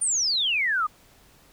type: exponential sweep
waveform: sine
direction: down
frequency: 9460 to 1182 Hz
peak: -21 dBFS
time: 0.01-0.87 s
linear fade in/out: 10 ms
effects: pink hiss -56 dBFS RMS until 1.52 s